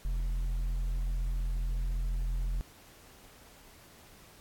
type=tone with tanh clipping; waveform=sine; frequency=42.82 Hz; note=F1; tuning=33 cents flat; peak=-30 dBFS; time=0.05-2.61 s; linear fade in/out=0 ms; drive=6 dB; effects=pink hiss -56 dBFS RMS until 4.4 s + AAC 64 kbps